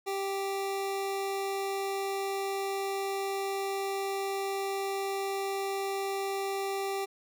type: tone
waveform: 25% pulse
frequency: 392 Hz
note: G4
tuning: in tune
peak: -27 dBFS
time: 0.06-7.06 s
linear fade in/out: 20 ms
effects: none